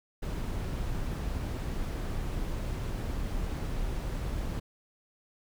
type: noise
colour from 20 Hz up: brown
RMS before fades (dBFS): -33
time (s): 0.22-4.6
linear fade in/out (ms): 10
effects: none